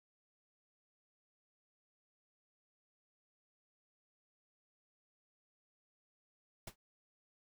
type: noise with exponential decay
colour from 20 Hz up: pink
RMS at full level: -42 dBFS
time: 6.67-6.76 s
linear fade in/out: 5 ms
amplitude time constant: 18 ms
effects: none